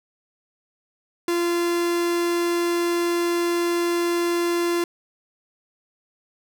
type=tone; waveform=45% pulse; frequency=344.8 Hz; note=F4; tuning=22 cents flat; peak=-20 dBFS; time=1.28-4.84 s; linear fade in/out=2 ms; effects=none